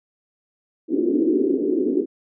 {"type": "band-pass noise", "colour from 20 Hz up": "pink", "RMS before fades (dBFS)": -20, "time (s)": [0.88, 2.06], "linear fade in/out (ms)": 50, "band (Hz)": [270, 390], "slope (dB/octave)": 48, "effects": []}